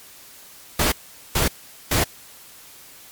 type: noise bursts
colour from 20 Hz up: pink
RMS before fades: -19 dBFS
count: 3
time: 0.79-2.04 s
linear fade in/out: 5 ms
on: 130 ms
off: 430 ms
effects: white hiss -45 dBFS RMS until 3.11 s + MP3 96 kbps